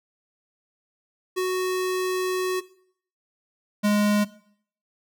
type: tone pair in turn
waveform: square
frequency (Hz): 369.8 / 207.5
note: F#4 / G#3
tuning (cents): -1 / -1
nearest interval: minor seventh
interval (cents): 1000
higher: first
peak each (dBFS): -23 / -19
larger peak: second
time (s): 1.36-2.61 / 3.83-4.25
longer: first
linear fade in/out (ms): 20
effects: noise-tail reverb RT60 0.6 s tail -18 dB re dry